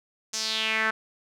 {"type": "tone with band-pass filter sweep", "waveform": "sawtooth", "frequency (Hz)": 220, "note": "A3", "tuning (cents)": 0, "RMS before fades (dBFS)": -27, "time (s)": [0.33, 0.91], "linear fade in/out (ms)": 10, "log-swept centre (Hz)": [6300, 1500], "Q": 3.6, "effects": []}